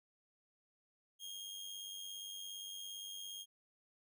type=tone with amplitude modulation; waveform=sawtooth; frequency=3242 Hz; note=G#7; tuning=42 cents flat; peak=-40 dBFS; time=1.19-3.46 s; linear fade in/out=50 ms; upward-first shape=sine; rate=97.4 Hz; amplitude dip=45%; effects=none